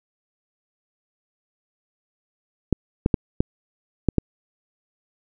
clicks, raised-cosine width 3 ms, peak -4 dBFS, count 6, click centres 2.727 / 3.061 / 3.142 / 3.405 / 4.087 / 4.183 s, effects none

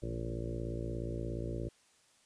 harmonic tone with a mistuned harmonic, 57 Hz, A#1, 38 cents flat, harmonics 1 / 2 / 3 / 4 / 5 / 6 / 7 / 8 / 9 / 10, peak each -41 / -40 / -47 / -47 / -49 / -43 / -48 / -47 / -51 / -48 dBFS, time 0.02-1.69 s, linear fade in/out 10 ms, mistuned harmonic 2, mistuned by +75 cents, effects white hiss -67 dBFS RMS until 2.25 s + resampled to 22050 Hz

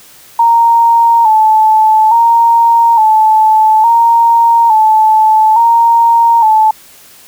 sine tone with vibrato, 899 Hz, A5, 37 cents sharp, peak -4 dBFS, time 0.39-6.71 s, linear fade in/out 5 ms, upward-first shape square, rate 0.58 Hz, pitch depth 56 cents each way, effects white hiss -39 dBFS RMS until 7.27 s

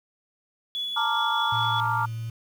sine tone with tremolo, 3408 Hz, G#7, 44 cents sharp, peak -26 dBFS, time 0.75-1.8 s, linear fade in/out 0 ms, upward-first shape triangle, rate 4.9 Hz, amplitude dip 30%
sine chord, Bb major seventh, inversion third, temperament equal, 880 / 932.3 / 1174.7 / 1396.9 Hz, A5 / Bb5 / D6 / F6, 0 / 0 / 0 / 0 cents, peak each -28 / -27 / -28 / -28 dBFS, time 0.96-2.06 s, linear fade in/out 10 ms
sine tone with vibrato, 114.1 Hz, A#2, 37 cents flat, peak -29 dBFS, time 1.52-2.3 s, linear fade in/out 5 ms, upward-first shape triangle, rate 2.8 Hz, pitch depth 9 cents each way
effects tanh soft clip ceiling -13 dBFS + 8-bit

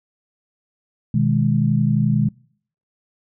sine chord, G# minor, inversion first, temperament just, 124.59 / 155.74 / 207.7 Hz, B2 / D#3 / G#3, +16 / +2 / 0 cents, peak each -19 dBFS, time 1.14-2.29 s, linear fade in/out 5 ms, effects noise-tail reverb RT60 0.6 s tail -26 dB re dry

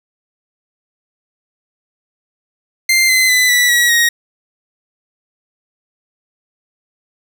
sawtooth tone with pitch steps, 2093 / 2049 / 2005 / 1963 / 1921.5 / 1880.9 Hz, C7 / C7 / B6 / B6 / B6 / A#6, 0 / -37 / +26 / -11 / -48 / +15 cents, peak -6 dBFS, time 2.89-4.09 s, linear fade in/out 5 ms, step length 200 ms, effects none

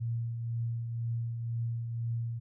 sine tone with tremolo, 116.4 Hz, A#2, 2 cents flat, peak -29 dBFS, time 0-2.4 s, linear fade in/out 20 ms, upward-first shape triangle, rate 2 Hz, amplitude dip 45%, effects none

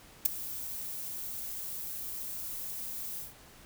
violet noise with ADSR envelope, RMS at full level -20 dBFS, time 0.25-3.34 s, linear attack 9 ms, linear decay 6 ms, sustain -19 dB, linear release 160 ms, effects pink hiss -55 dBFS RMS until 3.65 s

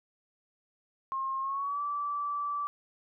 sine tone with pitch glide, 1070 to 1160.1 Hz, C6 to D6, +38 to -22 cents, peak -30 dBFS, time 1.12-2.67 s, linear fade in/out 0 ms, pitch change +140 cents, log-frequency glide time 1.41-1.81 s, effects none

